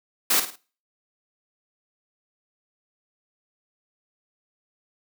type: noise with echo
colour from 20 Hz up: white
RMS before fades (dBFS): -20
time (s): 0.3-0.4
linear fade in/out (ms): 5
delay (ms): 53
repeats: 3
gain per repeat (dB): -9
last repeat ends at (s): 0.559
effects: noise-tail reverb RT60 0.4 s tail -22 dB re dry + high-pass 200 Hz 12 dB/octave